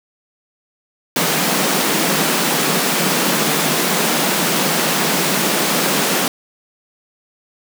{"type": "high-pass noise", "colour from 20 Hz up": "pink", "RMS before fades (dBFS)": -17, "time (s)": [1.16, 6.28], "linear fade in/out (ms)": 2, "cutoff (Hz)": 150, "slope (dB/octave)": 96, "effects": []}